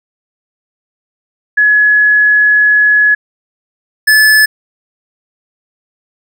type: tone pair in turn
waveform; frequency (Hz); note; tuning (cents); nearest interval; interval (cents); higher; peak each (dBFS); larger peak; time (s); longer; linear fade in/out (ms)
sine / square; 1693 / 1729.6; G#6 / A6; +33 / -30; unison; 37; second; -5; neither; 1.57-3.15 / 4.07-4.46; first; 10
effects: none